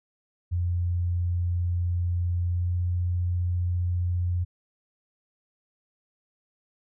sine tone with pitch glide, 87.7 to 88.51 Hz, F2 to F2, +8 to +24 cents, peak -23 dBFS, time 0.51-4.45 s, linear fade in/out 20 ms, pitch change +16 cents, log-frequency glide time 2.5-2.69 s, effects none

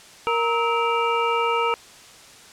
harmonic tone with a mistuned harmonic, 466.2 Hz, A#4, in tune, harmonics 1 / 2 / 3 / 5 / 6, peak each -24 / -24 / -24 / -29 / -31 dBFS, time 0.27-1.74 s, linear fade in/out 0 ms, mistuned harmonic 3, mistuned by -140 cents, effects white hiss -46 dBFS RMS until 2.52 s + low-pass 8000 Hz 12 dB/octave

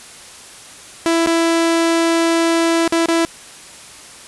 sawtooth tone with dropouts, 332.2 Hz, E4, 13 cents sharp, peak -9 dBFS, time 1.06-3.25 s, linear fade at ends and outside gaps 0 ms, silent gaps 1.262-1.272 / 2.877-2.923 / 3.058-3.085 s, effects white hiss -38 dBFS RMS until 4.27 s + resampled to 24000 Hz

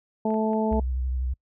harmonic tone, 218.5 Hz, A3, 12 cents flat, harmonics 1 / 2 / 3 / 4, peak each -24 / -27 / -29 / -30 dBFS, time 0.25-0.8 s, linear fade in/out 5 ms
clicks, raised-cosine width 0.5 ms, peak -33 dBFS, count 4, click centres 0.305 / 0.342 / 0.533 / 0.728 s
sine tone with vibrato, 63.7 Hz, C2, 46 cents flat, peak -24 dBFS, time 0.71-1.34 s, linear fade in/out 10 ms, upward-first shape sine, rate 12 Hz, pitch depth 48 cents each way
effects noise-tail reverb RT60 0.1 s tail -26 dB re dry

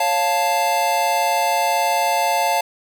square chord, Db augmented, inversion none, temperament equal, 554.4 / 698.5 / 880 Hz, Db5 / F5 / A5, 0 / 0 / 0 cents, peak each -26 / -21 / -20 dBFS, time 0-2.61 s, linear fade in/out 5 ms, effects none

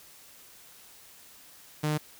sawtooth tone, 151.7 Hz, D#3, 44 cents flat, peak -22 dBFS, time 1.83-1.98 s, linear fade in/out 10 ms, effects white hiss -53 dBFS RMS until 2.19 s

